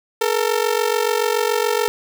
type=ring-modulated tone; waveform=sawtooth; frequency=450 Hz; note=A4; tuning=39 cents sharp; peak=-10 dBFS; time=0.21-1.88 s; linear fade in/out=0 ms; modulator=23.5 Hz; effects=none